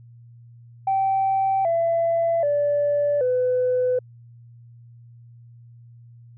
sine tone with pitch steps, 775 / 670.8 / 580.6 / 502.5 Hz, G5 / E5 / D5 / B4, -20 / +30 / -20 / +30 cents, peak -17 dBFS, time 0.87-3.99 s, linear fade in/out 5 ms, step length 780 ms, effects tanh soft clip ceiling -14 dBFS + added 118 Hz sine -44 dBFS peak until 6.37 s

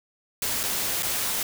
white noise with dropouts, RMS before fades -27 dBFS, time 0.42-1.43 s, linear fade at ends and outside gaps 2 ms, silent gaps 0.632-0.636 / 1.025-1.03 s, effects none

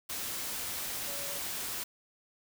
sine tone in noise, 566 Hz, C#5, 36 cents sharp, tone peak -45 dBFS, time 1.07-1.39 s, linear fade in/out 10 ms, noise white, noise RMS -37 dBFS, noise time 0.09-1.84 s, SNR -11 dB, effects none

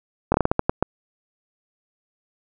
slowing click train, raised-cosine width 1 ms, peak -3 dBFS, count 9, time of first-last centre 0.32-0.826 s, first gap 22 ms, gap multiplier 1.29, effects none

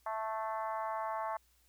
harmonic tone with a mistuned harmonic, 220 Hz, A3, in tune, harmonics 3 / 4 / 5 / 6 / 7 / 8 / 9, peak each -40 / -38 / -40 / -48 / -53 / -52 / -56 dBFS, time 0.06-1.37 s, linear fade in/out 5 ms, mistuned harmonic 9, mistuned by +48 cents, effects added 60 Hz sine -70 dBFS peak until 1.68 s + white hiss -71 dBFS RMS until 1.68 s

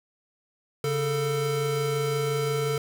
square tone pair together, 139.8 / 445.1 Hz, C#3 / A4, +15 / +20 cents, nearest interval octave + minor sixth, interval 2005 cents, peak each -29 / -27 dBFS, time 0.84-2.78 s, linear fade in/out 2 ms, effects none

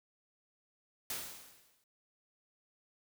white noise with exponential decay, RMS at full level -37 dBFS, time 1.1-1.84 s, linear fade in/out 2 ms, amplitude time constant 160 ms, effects none

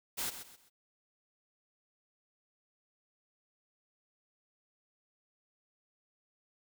white noise with echo, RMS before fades -36 dBFS, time 0.17-0.31 s, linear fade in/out 20 ms, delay 130 ms, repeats 3, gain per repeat -10 dB, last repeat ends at 0.7 s, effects none

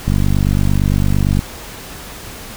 click train, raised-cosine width 5 ms, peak -3 dBFS, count 65, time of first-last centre 0.08-1.391 s, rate 48.8 Hz, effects pink hiss -32 dBFS RMS until 2.56 s

